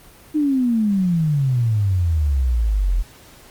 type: exponential sweep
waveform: sine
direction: down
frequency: 311.1 to 41.2 Hz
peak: -15 dBFS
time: 0.34-3.03 s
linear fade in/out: 20 ms
effects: pink hiss -46 dBFS RMS until 3.5 s + Opus 32 kbps